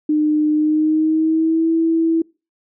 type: tone with pitch glide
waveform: sine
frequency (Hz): 303.6 to 327.3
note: D#4 to E4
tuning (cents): -42 to -12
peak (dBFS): -13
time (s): 0.09-2.22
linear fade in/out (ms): 5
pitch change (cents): +130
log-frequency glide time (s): 0.53-1.7
effects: noise-tail reverb RT60 0.3 s tail -25 dB re dry